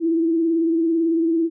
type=tone with vibrato; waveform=sine; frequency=329.6 Hz; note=E4; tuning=in tune; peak=-16 dBFS; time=0-1.5 s; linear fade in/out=50 ms; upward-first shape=sine; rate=18 Hz; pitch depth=43 cents each way; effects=none